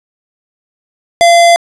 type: tone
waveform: square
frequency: 685 Hz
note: F5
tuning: 34 cents flat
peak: -4 dBFS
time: 1.21-1.56 s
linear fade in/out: 0 ms
effects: resampled to 22050 Hz + 7-bit